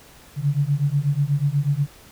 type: beating tone pair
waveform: sine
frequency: 139.1 / 147.3 Hz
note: C#3 / D3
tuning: +6 / +6 cents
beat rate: 8.2 Hz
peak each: -21 dBFS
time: 0.36-1.87 s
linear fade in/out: 50 ms
effects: pink hiss -48 dBFS RMS until 2.11 s